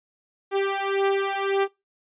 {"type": "beating tone pair", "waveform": "sawtooth", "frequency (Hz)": [392, 393.8], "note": ["G4", "G4"], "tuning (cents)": [0, 8], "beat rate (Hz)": 1.8, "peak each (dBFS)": -21, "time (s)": [0.51, 1.68], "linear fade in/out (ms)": 50, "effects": ["noise-tail reverb RT60 0.2 s tail -19 dB re dry", "resampled to 8000 Hz"]}